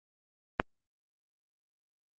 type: click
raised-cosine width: 0.5 ms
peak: -7 dBFS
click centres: 0.599 s
effects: Opus 32 kbps